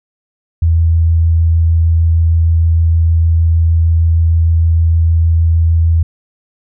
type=tone with vibrato; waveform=sine; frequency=82.41 Hz; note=E2; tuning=in tune; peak=-7 dBFS; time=0.62-6.03 s; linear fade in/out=5 ms; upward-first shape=sine; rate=6.5 Hz; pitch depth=8 cents each way; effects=none